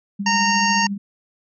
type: tone with tremolo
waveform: sine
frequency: 200 Hz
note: G3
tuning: 35 cents sharp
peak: -20 dBFS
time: 0.19-0.98 s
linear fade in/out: 10 ms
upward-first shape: triangle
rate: 14 Hz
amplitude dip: 65%
type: harmonic tone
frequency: 922 Hz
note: A#5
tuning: 19 cents flat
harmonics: 1 / 2 / 3 / 5 / 6 / 7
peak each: -19 / -22 / -24 / -26 / -27 / -27 dBFS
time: 0.26-0.87 s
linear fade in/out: 5 ms
effects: none